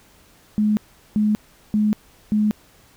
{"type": "tone bursts", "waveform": "sine", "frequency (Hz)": 211.7, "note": "G#3", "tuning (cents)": 33, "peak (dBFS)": -15, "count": 4, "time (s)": [0.58, 2.51], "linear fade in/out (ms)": 0, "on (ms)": 190, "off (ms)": 390, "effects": ["pink hiss -53 dBFS RMS until 2.96 s"]}